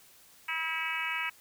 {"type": "harmonic tone", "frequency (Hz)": 323.4, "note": "E4", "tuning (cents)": -33, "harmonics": [3, 4, 5, 6, 7, 8, 9], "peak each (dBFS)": [-40, -40, -39, -39, -35, -37, -42], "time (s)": [0.48, 1.3], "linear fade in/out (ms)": 10, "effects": ["white hiss -58 dBFS RMS until 1.4 s"]}